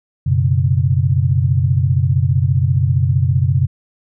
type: chord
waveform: sine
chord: F# suspended fourth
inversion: none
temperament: equal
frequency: 92.5 / 123.47 / 138.59 Hz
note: F#2 / B2 / C#3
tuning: 0 / 0 / 0 cents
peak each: -16 dBFS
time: 0.26-3.67 s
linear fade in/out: 10 ms
effects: none